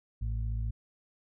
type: harmonic tone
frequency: 55 Hz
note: A1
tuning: in tune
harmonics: 1 / 2 / 4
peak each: -31 / -35 / -51 dBFS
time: 0.21-0.71 s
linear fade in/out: 10 ms
effects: none